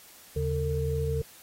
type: tone cluster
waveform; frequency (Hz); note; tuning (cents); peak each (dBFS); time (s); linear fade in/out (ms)
sine; 77.5 / 140.1 / 453; D#2 / C#3 / A#4; -6 / +19 / -50; -30; 0.36-1.22; 5
effects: white hiss -52 dBFS RMS until 1.42 s + AAC 48 kbps